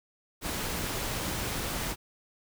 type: noise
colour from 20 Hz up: pink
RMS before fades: -33 dBFS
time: 0.41-1.96 s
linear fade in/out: 50 ms
effects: none